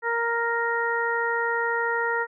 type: harmonic tone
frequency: 466.2 Hz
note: A#4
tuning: in tune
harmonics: 1 / 2 / 3 / 4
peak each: -28 / -28 / -28 / -28 dBFS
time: 0.02-2.27 s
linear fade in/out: 50 ms
effects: none